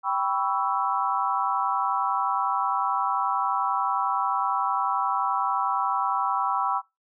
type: chord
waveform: sine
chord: C# half-diminished seventh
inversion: second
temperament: equal with one note detuned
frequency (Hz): 784 / 987.8 / 1119 / 1318.5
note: G5 / B5 / C#6 / E6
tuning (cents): 0 / 0 / +16 / 0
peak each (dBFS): -28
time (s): 0.03-6.82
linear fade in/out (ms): 50
effects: noise-tail reverb RT60 0.2 s tail -19 dB re dry